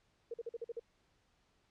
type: tone bursts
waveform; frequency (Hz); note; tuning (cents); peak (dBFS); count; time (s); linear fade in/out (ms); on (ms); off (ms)
sine; 466.2; A#4; 0; -38; 7; 0.31-0.796; 5; 30; 46
effects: pink hiss -74 dBFS RMS until 1.7 s + low-pass 6000 Hz 12 dB/octave